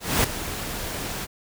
pink noise with ADSR envelope, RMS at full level -19 dBFS, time 0-1.27 s, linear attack 240 ms, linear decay 6 ms, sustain -12 dB, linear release 33 ms, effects none

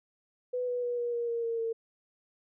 sine tone with pitch steps, 497.2 / 490.9 / 484.7 / 478.6 / 472.6 / 466.6 / 460.7 / 454.9 Hz, B4 / B4 / B4 / A#4 / A#4 / A#4 / A#4 / A#4, +12 / -10 / -32 / +46 / +24 / +2 / -20 / -42 cents, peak -29 dBFS, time 0.53-1.73 s, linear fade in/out 10 ms, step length 150 ms, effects none

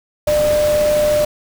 sine tone in noise, 599 Hz, D5, 34 cents sharp, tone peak -12 dBFS, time 0.27-1.25 s, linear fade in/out 5 ms, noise pink, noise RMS -25 dBFS, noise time 0.27-1.25 s, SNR +10 dB, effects none

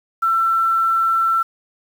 sine tone with quantisation, 1342 Hz, E6, 31 cents sharp, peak -14 dBFS, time 0.22-1.43 s, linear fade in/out 10 ms, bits 7, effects none

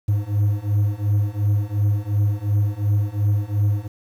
triangle beating tone pair, 101.5 / 104.3 Hz, G#2 / G#2, -39 / +8 cents, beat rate 2.8 Hz, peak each -19 / -18 dBFS, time 0.08-3.88 s, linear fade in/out 10 ms, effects 8-bit

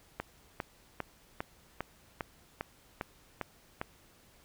click train, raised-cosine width 0.5 ms, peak -19 dBFS, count 10, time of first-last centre 0.2-3.814 s, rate 2.49 Hz, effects pink hiss -62 dBFS RMS until 4.44 s

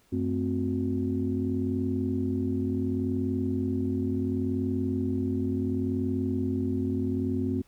sine tone cluster, 94.6 / 221 / 261.7 / 364.8 Hz, F#2 / A3 / C4 / F#4, +39 / +8 / 0 / -24 cents, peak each -31 / -32 / -28 / -34 dBFS, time 0.12-7.62 s, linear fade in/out 10 ms, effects tanh soft clip ceiling -15 dBFS + pink hiss -64 dBFS RMS until 7.67 s

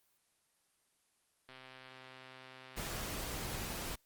click train, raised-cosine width 0.3 ms, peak -36 dBFS, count 197, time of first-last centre 1.49-2.998 s, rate 130 Hz
pink noise, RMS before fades -41 dBFS, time 2.76-3.96 s, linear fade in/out 20 ms
effects white hiss -75 dBFS RMS until 4.05 s + Opus 24 kbps

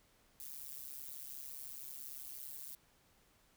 violet noise with amplitude modulation, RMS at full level -44 dBFS, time 0.4-2.75 s, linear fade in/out 2 ms, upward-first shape sine, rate 138 Hz, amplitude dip 100%, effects pink hiss -70 dBFS RMS until 3.56 s

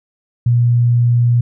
sine tone, 120 Hz, B2, 49 cents flat, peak -9 dBFS, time 0.46-1.41 s, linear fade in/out 5 ms, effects none

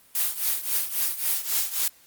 blue noise with tremolo, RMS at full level -22 dBFS, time 0.15-1.88 s, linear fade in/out 2 ms, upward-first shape triangle, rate 3.7 Hz, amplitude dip 85%, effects white hiss -56 dBFS RMS until 2.06 s + Opus 32 kbps

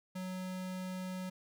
square tone, 185 Hz, F#3, in tune, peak -39 dBFS, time 0.15-1.3 s, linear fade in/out 10 ms, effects none

